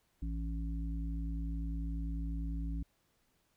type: harmonic tone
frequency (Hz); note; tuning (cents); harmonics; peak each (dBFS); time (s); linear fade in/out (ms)
55.7; A1; +22; 1 / 3 / 5; -35 / -43 / -45; 0.22-2.83; 5
effects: pink hiss -75 dBFS RMS until 3.56 s